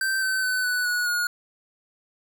square tone with pitch steps, 1557 / 1532.9 / 1509.2 / 1485.8 / 1462.8 / 1440.2 Hz, G6 / G6 / F#6 / F#6 / F#6 / F#6, -12 / -39 / +34 / +7 / -20 / -47 cents, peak -23 dBFS, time 0.01-1.27 s, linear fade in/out 2 ms, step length 210 ms, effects 10-bit

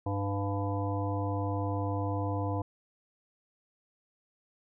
harmonic tone with a mistuned harmonic, 99.9 Hz, G2, 33 cents sharp, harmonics 1 / 3 / 5 / 7 / 9 / 10, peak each -31 / -36 / -38 / -39 / -41 / -41 dBFS, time 0.06-2.62 s, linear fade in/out 5 ms, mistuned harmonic 9, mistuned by -59 cents, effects none

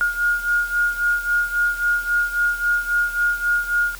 sine beating tone pair, 1426 / 1429.7 Hz, F6 / F6, +36 / +40 cents, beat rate 3.7 Hz, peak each -19 / -23 dBFS, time 0.01-3.95 s, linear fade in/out 0 ms, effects added 42 Hz sine -38 dBFS peak until 3.99 s + white hiss -40 dBFS RMS until 3.99 s

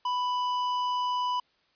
triangle tone with tanh clipping, 992 Hz, B5, 7 cents sharp, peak -28 dBFS, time 0.05-1.4 s, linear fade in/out 5 ms, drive 16 dB, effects white hiss -68 dBFS RMS until 1.75 s + resampled to 11025 Hz

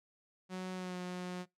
sawtooth tone with pitch glide, 185 to 180.46 Hz, F#3 to F#3, 0 to -43 cents, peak -35 dBFS, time 0.49-1.46 s, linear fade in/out 50 ms, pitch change -43 cents, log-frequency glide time 0.75-0.97 s, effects noise-tail reverb RT60 0.2 s tail -25 dB re dry + low-pass 8000 Hz 12 dB/octave

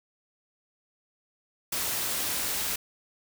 white noise, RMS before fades -30 dBFS, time 1.72-2.76 s, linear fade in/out 5 ms, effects none

